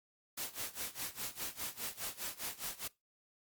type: noise with tremolo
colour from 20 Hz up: white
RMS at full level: -39 dBFS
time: 0.37-2.88 s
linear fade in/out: 10 ms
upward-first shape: sine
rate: 4.9 Hz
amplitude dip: 90%
effects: noise-tail reverb RT60 0.2 s tail -20 dB re dry + Opus 48 kbps